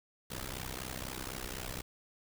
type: noise with amplitude modulation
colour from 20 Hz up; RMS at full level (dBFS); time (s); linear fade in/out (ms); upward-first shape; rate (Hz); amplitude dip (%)
pink; -37; 0.3-1.82; 10; sine; 64; 95
effects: none